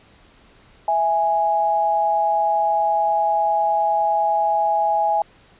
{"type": "tone pair together", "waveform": "sine", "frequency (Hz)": [659.3, 829.5], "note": ["E5", "G#5"], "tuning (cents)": [0, -2], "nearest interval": "major third", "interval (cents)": 398, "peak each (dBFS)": [-22, -17], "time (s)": [0.88, 5.22], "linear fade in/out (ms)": 2, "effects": ["pink hiss -52 dBFS RMS until 5.59 s", "resampled to 8000 Hz"]}